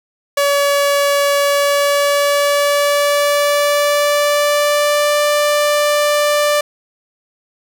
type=tone with pitch glide; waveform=sawtooth; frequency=568 to 589.4 Hz; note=C#5 to D5; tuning=+42 to +6 cents; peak=-8 dBFS; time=0.37-6.61 s; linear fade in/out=5 ms; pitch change=+64 cents; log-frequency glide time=1.38-5.25 s; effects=none